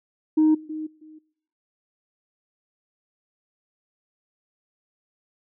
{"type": "tone with echo", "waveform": "sine", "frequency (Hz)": 311.1, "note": "D#4", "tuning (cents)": 0, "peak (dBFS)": -13, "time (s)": [0.37, 0.55], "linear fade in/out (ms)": 10, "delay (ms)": 320, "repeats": 2, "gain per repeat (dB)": -15, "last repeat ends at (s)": 1.19, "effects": ["noise-tail reverb RT60 0.7 s tail -22 dB re dry", "tanh soft clip ceiling -12 dBFS"]}